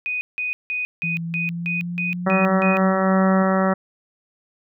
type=tone bursts; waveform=sine; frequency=2489 Hz; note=D#7; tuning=in tune; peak=-22 dBFS; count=9; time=0.06-2.77 s; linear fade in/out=0 ms; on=150 ms; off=170 ms
type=tone with pitch glide; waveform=sine; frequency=167 to 189.63 Hz; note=E3 to F#3; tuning=+23 to +43 cents; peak=-25 dBFS; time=1.03-3.43 s; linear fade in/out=10 ms; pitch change=+220 cents; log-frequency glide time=1.26-3.22 s
type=harmonic tone; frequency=190 Hz; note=F#3; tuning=46 cents sharp; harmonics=1 / 2 / 3 / 4 / 5 / 6 / 7 / 8 / 9 / 10; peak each=-19 / -27 / -22 / -27 / -31 / -29 / -26 / -37 / -34 / -32 dBFS; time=2.26-3.74 s; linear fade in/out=10 ms
effects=none